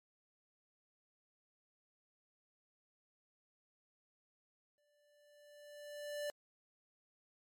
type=tone with exponential growth; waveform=square; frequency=587.3 Hz; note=D5; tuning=in tune; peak=-38 dBFS; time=4.78-6.3 s; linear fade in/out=0 ms; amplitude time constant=330 ms; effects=MP3 64 kbps